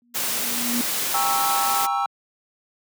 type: tone with exponential growth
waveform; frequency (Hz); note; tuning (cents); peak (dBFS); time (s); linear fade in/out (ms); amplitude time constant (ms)
sine; 239.5; A#3; +47; -20; 0.02-0.81; 0; 170
type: noise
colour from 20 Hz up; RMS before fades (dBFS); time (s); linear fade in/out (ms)
white; -25; 0.14-1.87; 20
type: chord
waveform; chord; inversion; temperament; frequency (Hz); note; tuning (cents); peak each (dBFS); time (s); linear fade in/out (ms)
triangle; G diminished seventh; none; equal with one note detuned; 799.1 / 932.3 / 1108.7 / 1318.5; G5 / Bb5 / Db6 / Fb6; +33 / 0 / 0 / 0; -22 / -28 / -28 / -23; 1.14-2.06; 2
effects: high-pass 150 Hz 12 dB/octave